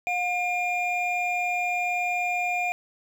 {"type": "tone pair together", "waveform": "triangle", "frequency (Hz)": [715.6, 2407], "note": ["F5", "D7"], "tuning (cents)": [42, 42], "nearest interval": "octave + major sixth", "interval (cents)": 2100, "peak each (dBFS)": -25, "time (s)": [0.07, 2.72], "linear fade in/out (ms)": 0, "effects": []}